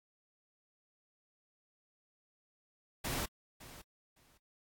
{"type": "noise with echo", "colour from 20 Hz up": "pink", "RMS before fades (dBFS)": -37, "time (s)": [3.04, 3.26], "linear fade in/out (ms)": 10, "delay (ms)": 560, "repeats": 2, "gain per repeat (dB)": -15, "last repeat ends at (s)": 4.38, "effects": ["AAC 64 kbps"]}